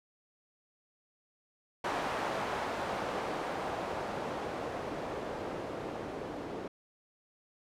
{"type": "noise with low-pass filter sweep", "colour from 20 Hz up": "blue", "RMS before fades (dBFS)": -37, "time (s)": [1.84, 6.68], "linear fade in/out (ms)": 5, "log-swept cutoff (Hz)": [870, 410], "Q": 1, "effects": []}